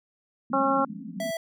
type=band-pass noise; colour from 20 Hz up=pink; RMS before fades=-37 dBFS; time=0.5-1.31 s; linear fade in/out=5 ms; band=170 to 270 Hz; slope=96 dB/octave
type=harmonic tone; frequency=271.8 Hz; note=C#4; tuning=34 cents flat; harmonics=1 / 2 / 3 / 4 / 5; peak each=-27 / -27 / -27 / -27 / -27 dBFS; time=0.53-0.85 s; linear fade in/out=5 ms
type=tone; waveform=square; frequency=659.3 Hz; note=E5; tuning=in tune; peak=-29 dBFS; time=1.2-1.37 s; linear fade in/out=2 ms
effects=none